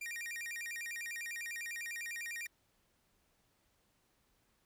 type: tone with vibrato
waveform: 45% pulse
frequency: 2107 Hz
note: C7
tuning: 12 cents sharp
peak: -40 dBFS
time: 0.01-2.47 s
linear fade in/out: 5 ms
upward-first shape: square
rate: 10 Hz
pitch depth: 210 cents each way
effects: pink hiss -75 dBFS RMS until 4.65 s